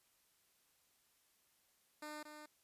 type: tone with echo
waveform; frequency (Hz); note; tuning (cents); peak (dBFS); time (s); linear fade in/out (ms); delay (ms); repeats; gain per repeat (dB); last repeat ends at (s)
10% pulse; 301.8; D4; +47; -38; 2.02-2.23; 5; 230; 1; -6; 2.46
effects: white hiss -75 dBFS RMS until 2.63 s + resampled to 32000 Hz